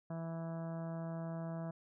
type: harmonic tone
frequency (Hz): 164.81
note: E3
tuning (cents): 0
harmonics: 1 / 2 / 3 / 4 / 5 / 6 / 7 / 8 / 9 / 10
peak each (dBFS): -40 / -51 / -56 / -46 / -58 / -56 / -61 / -60 / -65 / -64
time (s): 0.1-1.71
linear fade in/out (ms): 5
effects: none